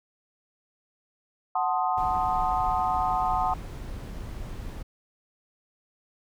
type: chord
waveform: sine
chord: F# diminished seventh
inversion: none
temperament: equal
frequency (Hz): 740 / 880 / 1046.5 / 1244.5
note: F#5 / A5 / C6 / Eb6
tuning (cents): 0 / 0 / 0 / 0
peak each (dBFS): -26 / -29 / -30 / -31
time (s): 1.55-3.54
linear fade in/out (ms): 5
type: noise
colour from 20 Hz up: brown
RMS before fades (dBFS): -36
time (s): 1.97-4.83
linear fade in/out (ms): 10
effects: none